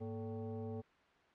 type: tone with frequency modulation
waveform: sine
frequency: 103.2 Hz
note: G#2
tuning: 10 cents flat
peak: -40 dBFS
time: 0-0.82 s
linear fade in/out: 20 ms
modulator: 336 Hz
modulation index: 1.3
effects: white hiss -67 dBFS RMS until 1.34 s + low-pass 2000 Hz 12 dB/octave